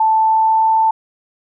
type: tone with pitch glide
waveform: sine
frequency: 880 to 886.6 Hz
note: A5 to A5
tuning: 0 to +13 cents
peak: -10 dBFS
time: 0-0.91 s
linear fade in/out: 5 ms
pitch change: +13 cents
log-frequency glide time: 0.12-0.7 s
effects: none